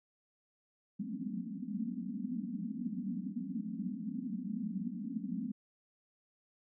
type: band-pass noise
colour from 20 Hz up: pink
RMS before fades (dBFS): -39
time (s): 0.99-5.52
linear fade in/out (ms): 10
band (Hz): 180 to 270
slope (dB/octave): 96
effects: none